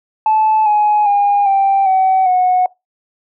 sine tone with pitch steps, 869 / 839.9 / 811.7 / 784.5 / 758.3 / 732.9 Hz, A5 / G#5 / G#5 / G5 / F#5 / F#5, -22 / +19 / -40 / +1 / +42 / -17 cents, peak -8 dBFS, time 0.26-2.66 s, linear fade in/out 2 ms, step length 400 ms, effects noise-tail reverb RT60 0.2 s tail -23 dB re dry + tanh soft clip ceiling -6 dBFS

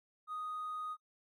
triangle tone with hard clipping, 1244.5 Hz, D#6, in tune, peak -38 dBFS, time 0.27-0.97 s, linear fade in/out 50 ms, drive 2 dB, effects noise-tail reverb RT60 0.1 s tail -25 dB re dry

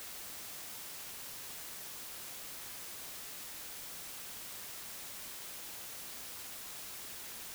silence, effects white hiss -46 dBFS RMS until 7.54 s

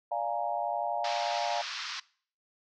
sine chord, Bb dominant seventh, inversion first, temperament equal, 587.3 / 698.5 / 830.6 / 932.3 Hz, D5 / F5 / Ab5 / Bb5, 0 / 0 / 0 / 0 cents, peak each -36 / -32 / -34 / -37 dBFS, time 0.11-1.62 s, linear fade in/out 10 ms
white band-pass noise, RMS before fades -38 dBFS, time 1.04-2 s, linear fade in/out 5 ms, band 970 to 5500 Hz, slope 48 dB/octave
effects noise-tail reverb RT60 0.5 s tail -22 dB re dry

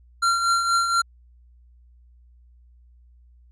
square tone with tremolo, 1374 Hz, F6, 29 cents flat, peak -17 dBFS, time 0.22-1.02 s, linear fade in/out 10 ms, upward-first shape triangle, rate 4.2 Hz, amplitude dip 55%, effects added 60 Hz sine -50 dBFS peak until 3.51 s + resampled to 22050 Hz

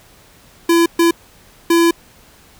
square tone bursts at uneven times, 337 Hz, E4, 38 cents sharp, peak -10 dBFS, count 3, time 0.69-0.86 / 0.99-1.11 / 1.7-1.91 s, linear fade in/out 5 ms, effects pink hiss -47 dBFS RMS until 2.59 s

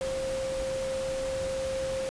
sine tone in noise, 530 Hz, C5, 22 cents sharp, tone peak -29 dBFS, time 0.01-2.09 s, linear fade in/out 0 ms, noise pink, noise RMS -39 dBFS, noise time 0.01-2.09 s, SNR +7 dB, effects resampled to 22050 Hz

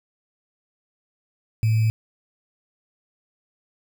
sine tone with sample-and-hold, 110.8 Hz, A2, 13 cents sharp, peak -16 dBFS, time 1.63-1.9 s, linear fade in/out 0 ms, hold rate 2450 Hz, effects none

